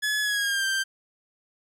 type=tone with pitch glide; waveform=sawtooth; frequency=1704 to 1571.6 Hz; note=G#6 to G6; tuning=+44 to +4 cents; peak=-20 dBFS; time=0.02-0.84 s; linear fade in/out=20 ms; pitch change=-140 cents; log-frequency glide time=0.21-0.66 s; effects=low-pass 12000 Hz 12 dB/octave + 10-bit